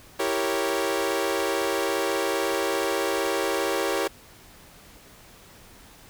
sawtooth chord, E diminished seventh, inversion none, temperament equal, 329.6 / 392 / 466.2 / 554.4 Hz, E4 / G4 / Bb4 / Db5, 0 / 0 / 0 / 0 cents, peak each -27 / -24 / -26 / -25 dBFS, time 0.19-4.08 s, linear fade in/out 10 ms, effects pink hiss -50 dBFS RMS until 6.09 s

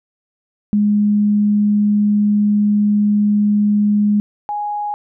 sine tone pair in turn, 207.5 / 830 Hz, G#3 / G#5, -1 / -1 cents, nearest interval 2 octaves, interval 2400 cents, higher second, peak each -11 / -19 dBFS, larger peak first, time 0.73-4.2 / 4.49-4.94 s, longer first, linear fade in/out 0 ms, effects none

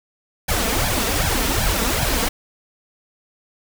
pink noise with flanger, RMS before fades -20 dBFS, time 0.48-2.29 s, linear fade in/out 10 ms, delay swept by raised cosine 1.2 to 4.5 ms, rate 2.6 Hz, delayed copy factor +1, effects none

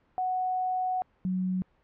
sine tone pair in turn, 740 / 185 Hz, F#5 / F#3, 0 / 0 cents, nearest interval 2 octaves, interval 2400 cents, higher first, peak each -26 dBFS, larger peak neither, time 0.18-1.02 / 1.25-1.62 s, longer first, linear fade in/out 0 ms, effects pink hiss -67 dBFS RMS until 1.83 s + low-pass 2000 Hz 12 dB/octave

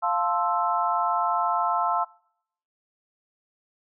sine chord, F major seventh, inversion none, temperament equal, 698.5 / 880 / 1046.5 / 1318.5 Hz, F5 / A5 / C6 / E6, 0 / 0 / 0 / 0 cents, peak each -27 dBFS, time 0.02-2.05 s, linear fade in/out 20 ms, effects noise-tail reverb RT60 0.7 s tail -25 dB re dry

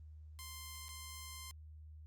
5% pulse tone with dropouts, 1046.5 Hz, C6, in tune, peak -36 dBFS, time 0.39-1.51 s, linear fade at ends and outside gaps 0 ms, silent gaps 0.884-0.89 s, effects added 77 Hz sine -51 dBFS peak until 2.06 s + Opus 32 kbps

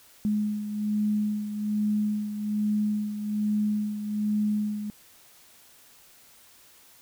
sine beating tone pair, 210 / 211.2 Hz, G#3 / G#3, +19 / +29 cents, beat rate 1.2 Hz, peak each -25 / -32 dBFS, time 0.25-4.9 s, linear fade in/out 0 ms, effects white hiss -55 dBFS RMS until 7.01 s

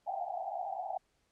pink band-pass noise, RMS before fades -38 dBFS, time 0.06-0.98 s, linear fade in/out 10 ms, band 670 to 810 Hz, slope 96 dB/octave, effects pink hiss -75 dBFS RMS until 1.31 s + low-pass 9000 Hz 12 dB/octave

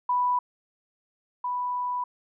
sine tone pair in turn, 987.8 / 987.8 Hz, B5 / B5, 0 / 0 cents, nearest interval unison, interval 0 cents, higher neither, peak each -21 / -26 dBFS, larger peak first, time 0.09-0.39 / 1.44-2.04 s, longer second, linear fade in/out 5 ms, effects none

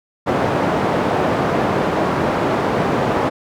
white band-pass noise, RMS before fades -18 dBFS, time 0.26-3.3 s, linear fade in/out 20 ms, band 110 to 770 Hz, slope 12 dB/octave, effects none

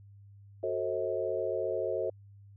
sine chord, F# diminished seventh, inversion none, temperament just, 370 / 444 / 532.8 / 639.4 Hz, F#4 / A4 / C5 / Eb5, 0 / +16 / +31 / +47 cents, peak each -36 / -35 / -34 / -35 dBFS, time 0.63-2.1 s, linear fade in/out 5 ms, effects added 100 Hz sine -51 dBFS peak until 2.56 s

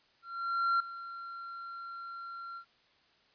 triangle tone with ADSR envelope, 1372 Hz, F6, 31 cents flat, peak -23 dBFS, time 0.22-2.65 s, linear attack 580 ms, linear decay 4 ms, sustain -16 dB, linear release 82 ms, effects white hiss -67 dBFS RMS until 3.34 s + resampled to 11025 Hz

